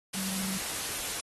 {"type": "tone in noise", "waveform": "sine", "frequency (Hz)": 191, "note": "G3", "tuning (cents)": -45, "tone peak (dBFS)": -35, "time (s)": [0.14, 0.58], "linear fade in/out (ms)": 10, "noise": "white", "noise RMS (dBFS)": -34, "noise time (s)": [0.13, 1.21], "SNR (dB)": -4, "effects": ["AAC 32 kbps"]}